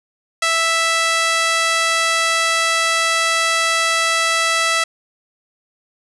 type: tone with high-pass filter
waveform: sawtooth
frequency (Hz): 659.3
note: E5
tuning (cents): 0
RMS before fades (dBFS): -17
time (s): 0.42-4.84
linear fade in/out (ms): 5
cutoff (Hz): 1500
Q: 1
effects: resampled to 24000 Hz + 7-bit